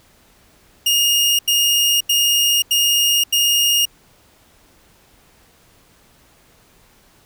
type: tone bursts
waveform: sawtooth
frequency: 2844 Hz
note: F7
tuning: 31 cents sharp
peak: -10 dBFS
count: 5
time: 0.86-3.854 s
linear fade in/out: 5 ms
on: 530 ms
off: 86 ms
effects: pink hiss -53 dBFS RMS until 7.25 s